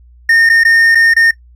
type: tone with dropouts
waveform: triangle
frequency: 1830 Hz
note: A#6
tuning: 32 cents flat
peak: -4 dBFS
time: 0.29-1.31 s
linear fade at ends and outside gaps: 5 ms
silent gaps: 0.492-0.497 / 0.636-0.649 / 0.949-0.953 / 1.138-1.164 s
effects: noise-tail reverb RT60 0.1 s tail -18 dB re dry + added 60 Hz sine -39 dBFS peak until 1.55 s